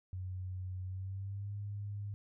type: tone with pitch glide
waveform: sine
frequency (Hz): 92.5 to 102.04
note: F#2 to G#2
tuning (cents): 0 to -30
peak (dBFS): -38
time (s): 0.13-2.14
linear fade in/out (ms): 0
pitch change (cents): +170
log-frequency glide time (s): 0.84-1.53
effects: none